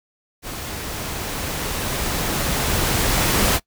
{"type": "noise with level ramp", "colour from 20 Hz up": "pink", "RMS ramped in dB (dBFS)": [-31, -17], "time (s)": [0.42, 3.6], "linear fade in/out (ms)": 50, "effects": ["noise-tail reverb RT60 0.1 s tail -23 dB re dry"]}